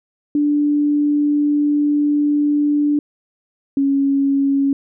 sine tone pair in turn, 293.2 / 276.7 Hz, D4 / C#4, -3 / -3 cents, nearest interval minor second, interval 100 cents, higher first, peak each -13 dBFS, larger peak neither, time 0.35-2.99 / 3.77-4.73 s, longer first, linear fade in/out 2 ms, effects none

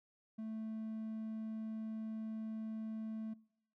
triangle tone, 220 Hz, A3, in tune, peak -39 dBFS, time 0.38-3.34 s, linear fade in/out 10 ms, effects noise-tail reverb RT60 0.7 s tail -23 dB re dry

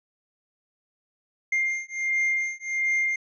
triangle beating tone pair, 2109 / 2110.4 Hz, C7 / C7, +13 / +14 cents, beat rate 1.4 Hz, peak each -25 dBFS, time 1.52-3.16 s, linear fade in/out 5 ms, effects resampled to 16000 Hz

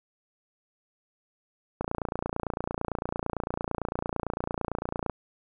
click train, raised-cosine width 1 ms, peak -15 dBFS, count 96, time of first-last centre 1.81-5.097 s, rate 28.9 Hz, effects none

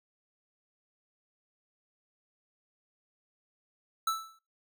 square tone with exponential decay, 1318.5 Hz, E6, in tune, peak -25 dBFS, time 4.07-4.39 s, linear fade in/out 5 ms, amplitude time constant 68 ms, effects noise-tail reverb RT60 0.3 s tail -25 dB re dry

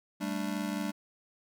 square chord, G suspended second, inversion none, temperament just, 196 / 220.5 / 294 Hz, G3 / A3 / D4, 0 / +4 / +2 cents, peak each -36 / -38 / -37 dBFS, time 0.2-0.92 s, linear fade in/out 20 ms, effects none

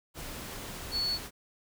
sine tone in noise, 4416 Hz, C#8, 7 cents flat, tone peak -28 dBFS, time 0.91-1.19 s, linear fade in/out 50 ms, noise pink, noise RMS -41 dBFS, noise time 0.14-1.31 s, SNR +10 dB, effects none

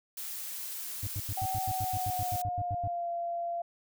blue noise, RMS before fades -39 dBFS, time 0.17-2.42 s, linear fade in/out 5 ms
triangle tone bursts, 100.1 Hz, G2, 37 cents sharp, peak -30 dBFS, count 15, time 1.03-2.876 s, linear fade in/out 0 ms, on 40 ms, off 89 ms
sine tone with pitch glide, 758 to 687.1 Hz, F#5 to F5, +42 to -28 cents, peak -31 dBFS, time 1.37-3.62 s, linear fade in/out 5 ms, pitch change -170 cents, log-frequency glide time 1.63-3.1 s
effects none

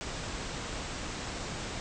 pink low-pass noise, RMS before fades -38 dBFS, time 0.01-1.8 s, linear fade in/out 0 ms, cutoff 8200 Hz, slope 96 dB/octave, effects none

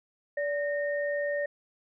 sine tone pair together, 578.5 / 1840 Hz, D5 / A#6, -26 / -23 cents, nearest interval octave + minor sixth, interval 2003 cents, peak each -28 / -34 dBFS, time 0.37-1.46 s, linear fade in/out 5 ms, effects none

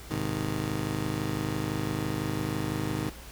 20% pulse chord, Ab major, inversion none, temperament just, 103.83 / 129.78 / 155.74 Hz, Ab2 / C3 / Eb3, 0 / -14 / +2 cents, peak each -29 dBFS, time 0.1-3.1 s, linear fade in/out 10 ms, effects added 60 Hz sine -46 dBFS peak until 3.31 s + pink hiss -47 dBFS RMS until 3.31 s

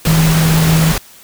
sine tone in noise, 160.4 Hz, E3, 47 cents flat, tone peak -9 dBFS, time 0.07-0.92 s, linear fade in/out 2 ms, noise pink, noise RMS -17 dBFS, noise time 0.05-0.98 s, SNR +5 dB, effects white hiss -41 dBFS RMS until 1.23 s

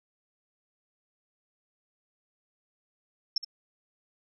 sine tone with echo, 5370 Hz, E8, 31 cents sharp, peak -23 dBFS, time 3.36-3.38 s, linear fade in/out 5 ms, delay 67 ms, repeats 1, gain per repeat -12 dB, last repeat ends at 3.447 s, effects none

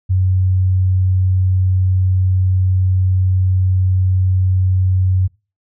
sine tone, 93.1 Hz, F#2, 11 cents sharp, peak -11 dBFS, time 0.09-5.28 s, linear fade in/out 20 ms, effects noise-tail reverb RT60 0.3 s tail -23 dB re dry

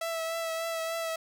sawtooth tone with vibrato, 657 Hz, E5, 6 cents flat, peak -27 dBFS, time 0.01-1.16 s, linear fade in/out 5 ms, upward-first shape triangle, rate 3.4 Hz, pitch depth 25 cents each way, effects none

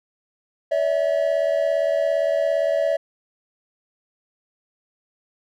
triangle tone pair together, 570 / 647.5 Hz, C#5 / E5, +48 / -31 cents, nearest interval major second, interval 221 cents, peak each -19 dBFS, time 0.71-2.97 s, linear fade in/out 10 ms, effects none

